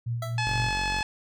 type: tone with tremolo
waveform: sine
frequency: 117.8 Hz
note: A#2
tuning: 19 cents sharp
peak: -25 dBFS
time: 0.06-0.7 s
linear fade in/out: 10 ms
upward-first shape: triangle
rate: 4.1 Hz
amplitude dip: 65%
type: tone with exponential decay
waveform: 25% pulse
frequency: 661 Hz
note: E5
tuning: 5 cents sharp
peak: -26 dBFS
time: 0.22-0.47 s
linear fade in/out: 5 ms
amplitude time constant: 54 ms
type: harmonic tone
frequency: 858 Hz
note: A5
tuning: 44 cents flat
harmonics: 1 / 2 / 3 / 4 / 5 / 6 / 7 / 8 / 9 / 10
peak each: -30 / -32 / -32 / -38 / -38 / -40 / -46 / -52 / -47 / -50 dBFS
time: 0.38-1.03 s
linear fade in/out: 2 ms
type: tone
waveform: sawtooth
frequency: 46.52 Hz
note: F#1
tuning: 10 cents sharp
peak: -28 dBFS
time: 0.46-1.02 s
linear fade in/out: 10 ms
effects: none